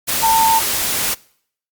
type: tone in noise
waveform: sine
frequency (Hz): 901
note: A5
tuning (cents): +41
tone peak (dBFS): -11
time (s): 0.22-0.6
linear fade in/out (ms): 20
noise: white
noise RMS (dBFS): -19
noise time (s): 0.07-1.15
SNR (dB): +5
effects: noise-tail reverb RT60 0.6 s tail -23 dB re dry + Opus 48 kbps